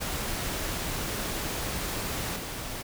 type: noise with level steps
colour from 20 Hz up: pink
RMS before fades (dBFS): -32 / -36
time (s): 0-2.83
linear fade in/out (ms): 20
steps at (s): 2.36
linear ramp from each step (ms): 2
effects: none